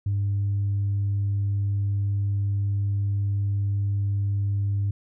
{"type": "tone", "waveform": "sine", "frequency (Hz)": 100.3, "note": "G2", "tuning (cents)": 40, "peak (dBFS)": -20, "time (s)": [0.06, 4.91], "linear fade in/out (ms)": 5, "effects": ["tanh soft clip ceiling -19 dBFS"]}